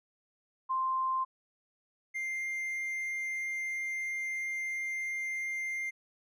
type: tone pair in turn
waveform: sine / triangle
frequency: 1046.5 / 2101 Hz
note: C6 / C7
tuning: 0 / +7 cents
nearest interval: octave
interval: 1207 cents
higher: second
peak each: -28 / -31 dBFS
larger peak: first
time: 0.69-1.25 / 2.14-5.91 s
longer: second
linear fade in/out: 20 ms
effects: none